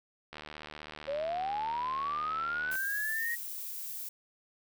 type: click train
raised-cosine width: 0.3 ms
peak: -27 dBFS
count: 185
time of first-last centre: 0.33-2.754 s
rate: 75.9 Hz
type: linear sweep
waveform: sine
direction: up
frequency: 540 to 1901 Hz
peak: -31 dBFS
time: 1.07-3.36 s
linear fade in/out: 20 ms
type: noise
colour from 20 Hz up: violet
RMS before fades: -40 dBFS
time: 2.71-4.09 s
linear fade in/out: 5 ms
effects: none